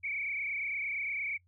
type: tone with frequency modulation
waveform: sine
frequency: 2262 Hz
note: C#7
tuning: 34 cents sharp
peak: -32 dBFS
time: 0.03-1.38 s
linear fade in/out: 20 ms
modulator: 28.7 Hz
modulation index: 3
effects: noise-tail reverb RT60 0.1 s tail -24 dB re dry + added 89 Hz sine -65 dBFS peak until 1.47 s